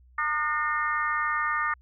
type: harmonic tone with a mistuned harmonic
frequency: 303.9 Hz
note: D#4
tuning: 41 cents flat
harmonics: 3 / 4 / 5 / 6 / 7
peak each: -36 / -27 / -33 / -29 / -38 dBFS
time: 0.18-1.74 s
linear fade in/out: 5 ms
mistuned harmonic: 5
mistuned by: -89 cents
effects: added 62 Hz sine -53 dBFS peak until 1.81 s